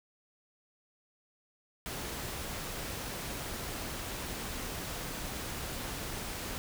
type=noise; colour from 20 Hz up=pink; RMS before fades=-39 dBFS; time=1.86-6.58 s; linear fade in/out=0 ms; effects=none